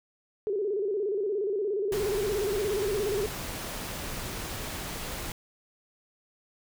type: tone with vibrato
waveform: sine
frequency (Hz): 405.3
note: G#4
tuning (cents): -42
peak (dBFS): -26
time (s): 0.47-3.26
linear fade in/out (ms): 0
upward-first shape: square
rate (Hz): 17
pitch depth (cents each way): 94
type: noise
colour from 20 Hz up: pink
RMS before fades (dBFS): -36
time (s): 1.92-5.32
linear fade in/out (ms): 2
effects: none